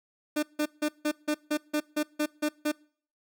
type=tone bursts; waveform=30% pulse; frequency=300.4 Hz; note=D4; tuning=39 cents sharp; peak=-22 dBFS; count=11; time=0.36-2.719 s; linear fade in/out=10 ms; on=69 ms; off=160 ms; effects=noise-tail reverb RT60 0.5 s tail -25 dB re dry